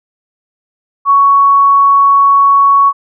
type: tone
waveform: sine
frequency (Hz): 1115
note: C#6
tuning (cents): +10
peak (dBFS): -4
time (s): 1.05-2.93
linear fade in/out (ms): 50
effects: none